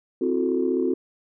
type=chord; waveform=sine; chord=F# half-diminished seventh; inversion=second; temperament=equal with one note detuned; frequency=261.6 / 329.6 / 365.3 / 440 Hz; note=C4 / E4 / F#4 / A4; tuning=0 / 0 / -22 / 0 cents; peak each=-25 / -28 / -23 / -28 dBFS; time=0.21-0.94 s; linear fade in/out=5 ms; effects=tanh soft clip ceiling -10 dBFS